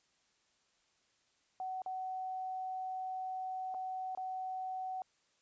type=tone with dropouts; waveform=sine; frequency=750 Hz; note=F#5; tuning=23 cents sharp; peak=-37 dBFS; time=1.6-5.02 s; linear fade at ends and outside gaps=1 ms; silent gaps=1.819-1.861 / 3.742-3.746 / 4.15-4.174 s; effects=white hiss -74 dBFS RMS until 5.41 s + resampled to 16000 Hz